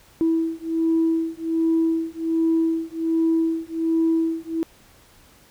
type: beating tone pair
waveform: sine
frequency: 326.1 / 327.4 Hz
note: E4 / E4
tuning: -19 / -12 cents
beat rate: 1.3 Hz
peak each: -21 dBFS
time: 0.21-4.63 s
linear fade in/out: 0 ms
effects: tanh soft clip ceiling -12 dBFS + pink hiss -53 dBFS RMS until 5.5 s